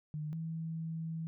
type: tone pair in turn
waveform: sine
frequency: 152.1 / 162.43 Hz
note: D#3 / E3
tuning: -39 / -25 cents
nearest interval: minor second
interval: 114 cents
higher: second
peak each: -36 / -36 dBFS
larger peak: neither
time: 0.14-0.33 / 0.33-1.27 s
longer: second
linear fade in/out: 0 ms
effects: none